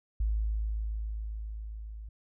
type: tone with level ramp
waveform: sine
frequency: 53.7 Hz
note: A1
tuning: 41 cents flat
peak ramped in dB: -25 to -40 dBFS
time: 0.2-2.09 s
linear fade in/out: 5 ms
effects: none